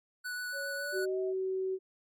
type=tone with vibrato; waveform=square; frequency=1480 Hz; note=F#6; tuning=in tune; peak=-36 dBFS; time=0.24-1.06 s; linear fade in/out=20 ms; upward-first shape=triangle; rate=7.4 Hz; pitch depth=11 cents each way
type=tone with pitch glide; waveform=sine; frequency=558 to 637.3 Hz; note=C#5 to D#5; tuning=+11 to +41 cents; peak=-39 dBFS; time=0.52-1.34 s; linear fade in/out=50 ms; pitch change=+230 cents; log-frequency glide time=0.78-1.19 s
type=tone; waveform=sine; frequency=378 Hz; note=F#4; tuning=37 cents sharp; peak=-30 dBFS; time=0.92-1.79 s; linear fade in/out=50 ms
effects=MP3 64 kbps